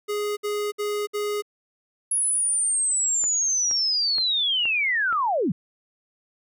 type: tone bursts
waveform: square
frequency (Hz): 415.3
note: G#4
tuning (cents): 0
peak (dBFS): -25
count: 4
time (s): 0.08-1.423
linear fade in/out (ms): 20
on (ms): 290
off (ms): 61
type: linear sweep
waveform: sine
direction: down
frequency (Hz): 10548 to 137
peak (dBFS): -20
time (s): 2.11-5.52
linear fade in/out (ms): 5
type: click train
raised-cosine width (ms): 0.5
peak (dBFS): -23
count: 5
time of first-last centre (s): 3.24-5.127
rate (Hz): 2.12
effects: none